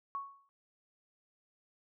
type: tone with exponential decay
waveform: sine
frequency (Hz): 1108.7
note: C#6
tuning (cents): 0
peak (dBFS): -33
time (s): 0.15-0.49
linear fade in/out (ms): 0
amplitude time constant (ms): 73
effects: none